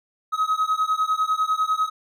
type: beating tone pair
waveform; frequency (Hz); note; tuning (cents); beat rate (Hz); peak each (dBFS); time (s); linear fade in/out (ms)
triangle; 1266 / 1276; D#6 / D#6; +30 / +43; 10; -21; 0.32-1.9; 20
effects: none